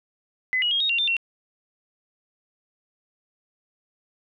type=tone with pitch steps; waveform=sine; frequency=2024 / 2905 / 3253 / 3744 / 2763 / 3584 / 2728 Hz; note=B6 / F#7 / G#7 / A#7 / F7 / A7 / F7; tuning=+42 / -32 / -37 / +7 / -19 / +31 / -41 cents; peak=-20 dBFS; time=0.53-1.167 s; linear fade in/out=0 ms; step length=91 ms; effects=none